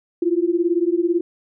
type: beating tone pair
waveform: sine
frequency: 335.6 / 353.6 Hz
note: E4 / F4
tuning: +31 / +22 cents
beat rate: 18 Hz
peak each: -19 dBFS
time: 0.22-1.21 s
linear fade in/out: 5 ms
effects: none